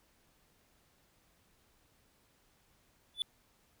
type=tone with exponential growth; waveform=triangle; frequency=3478 Hz; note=A7; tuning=21 cents flat; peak=-25 dBFS; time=3.14-3.22 s; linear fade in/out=1 ms; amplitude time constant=16 ms; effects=pink hiss -70 dBFS RMS until 3.8 s